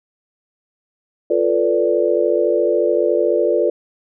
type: chord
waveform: sine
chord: B half-diminished seventh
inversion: second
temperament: equal with one note detuned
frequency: 349.2 / 440 / 493.9 / 583.6 Hz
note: F4 / A4 / B4 / D5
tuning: 0 / 0 / 0 / -11 cents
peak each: -19 dBFS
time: 1.3-3.7 s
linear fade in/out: 5 ms
effects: none